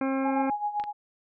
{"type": "harmonic tone", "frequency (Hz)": 267.9, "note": "C4", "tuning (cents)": 41, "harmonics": [1, 2, 3, 4, 5, 6, 8, 9], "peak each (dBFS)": [-26, -32, -36, -38, -40, -42, -44, -45], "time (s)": [0.01, 0.5], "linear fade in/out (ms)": 2}
{"type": "tone with tremolo", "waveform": "sine", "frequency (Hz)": 830.6, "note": "G#5", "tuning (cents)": 0, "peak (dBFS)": -24, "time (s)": [0.23, 0.93], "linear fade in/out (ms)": 50, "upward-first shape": "sine", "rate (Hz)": 7.6, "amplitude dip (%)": 75}
{"type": "clicks", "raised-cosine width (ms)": 0.3, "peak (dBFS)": -24, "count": 2, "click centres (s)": [0.799, 0.839]}
{"effects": []}